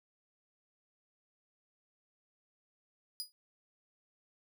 sawtooth tone with exponential decay, 4924 Hz, D#8, 19 cents flat, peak -31 dBFS, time 3.2-3.32 s, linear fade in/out 0 ms, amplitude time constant 25 ms, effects none

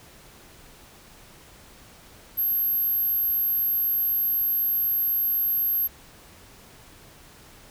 sine tone, 12544 Hz, G9, in tune, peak -21 dBFS, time 2.37-5.88 s, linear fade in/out 20 ms, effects pink hiss -50 dBFS RMS until 7.7 s

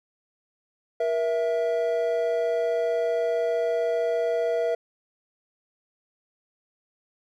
triangle tone pair together, 474.7 / 659.3 Hz, A#4 / E5, +31 / 0 cents, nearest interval tritone, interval 569 cents, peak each -23 dBFS, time 1-4.75 s, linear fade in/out 5 ms, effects none

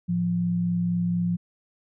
sine tone pair together, 110.24 / 174.5 Hz, A2 / F3, +4 / -1 cents, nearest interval minor sixth, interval 795 cents, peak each -32 / -22 dBFS, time 0.08-1.37 s, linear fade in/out 20 ms, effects none

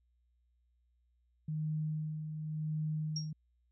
sine tone with tremolo, 154.6 Hz, D#3, 11 cents flat, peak -32 dBFS, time 1.48-3.33 s, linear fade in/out 5 ms, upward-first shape sine, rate 0.91 Hz, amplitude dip 50%
sine tone with exponential decay, 5588 Hz, F8, in tune, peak -33 dBFS, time 3.16-3.31 s, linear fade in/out 5 ms, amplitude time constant 32 ms
effects added 60 Hz sine -70 dBFS peak until 3.71 s

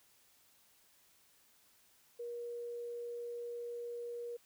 sine tone, 476 Hz, A#4, 36 cents sharp, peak -40 dBFS, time 2.19-4.37 s, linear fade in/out 10 ms, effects white hiss -68 dBFS RMS until 4.45 s

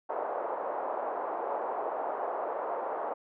pink band-pass noise, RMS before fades -34 dBFS, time 0.09-3.14 s, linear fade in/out 10 ms, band 500 to 990 Hz, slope 24 dB/octave, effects none

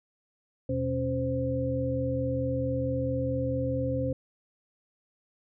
sine tone cluster, 80.6 / 125.1 / 273.7 / 519 Hz, E2 / B2 / C#4 / C5, -38 / +23 / -22 / -14 cents, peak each -37 / -31 / -32 / -30 dBFS, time 0.69-4.13 s, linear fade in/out 5 ms, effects none

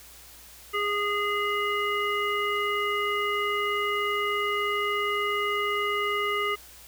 harmonic tone, 411.7 Hz, G#4, 15 cents flat, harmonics 1 / 3 / 5 / 7, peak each -30 / -28 / -30 / -34 dBFS, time 0.73-6.56 s, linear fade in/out 20 ms, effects added 60 Hz sine -56 dBFS peak until 6.87 s + white hiss -49 dBFS RMS until 6.87 s

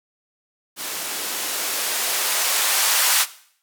violet noise with band-pass filter sweep, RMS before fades -22 dBFS, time 0.76-3.26 s, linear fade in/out 50 ms, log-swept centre 220 to 1000 Hz, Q 0.93, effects noise-tail reverb RT60 0.6 s tail -17 dB re dry

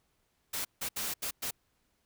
white noise bursts at uneven times, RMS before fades -35 dBFS, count 5, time 0.53-0.65 / 0.81-0.89 / 0.96-1.14 / 1.22-1.31 / 1.42-1.51 s, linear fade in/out 10 ms, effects pink hiss -75 dBFS RMS until 2.05 s

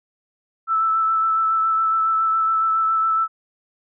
sine tone with vibrato, 1318.5 Hz, E6, in tune, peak -16 dBFS, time 0.67-3.28 s, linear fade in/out 50 ms, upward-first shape sine, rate 7.2 Hz, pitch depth 15 cents each way, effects none

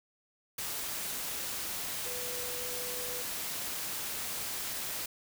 sine tone in noise, 493.9 Hz, B4, in tune, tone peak -43 dBFS, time 2.06-3.22 s, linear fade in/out 5 ms, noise white, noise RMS -37 dBFS, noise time 0.58-5.06 s, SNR -9 dB, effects none

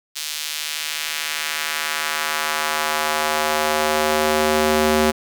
square tone with high-pass filter sweep, 76.7 Hz, D#2, 24 cents flat, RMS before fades -21 dBFS, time 0.15-5.12 s, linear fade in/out 20 ms, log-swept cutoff 3900 to 290 Hz, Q 1, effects none

